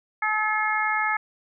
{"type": "harmonic tone", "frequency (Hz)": 429.4, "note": "A4", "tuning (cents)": -42, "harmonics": [2, 3, 4, 5], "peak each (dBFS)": [-27, -27, -27, -27], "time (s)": [0.22, 1.17], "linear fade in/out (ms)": 5, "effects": []}